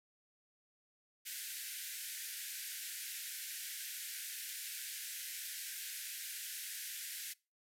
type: band-pass noise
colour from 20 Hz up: white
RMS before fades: -45 dBFS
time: 1.25-7.34 s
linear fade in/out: 20 ms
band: 1500 to 15000 Hz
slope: 96 dB/octave
effects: noise-tail reverb RT60 0.3 s tail -24 dB re dry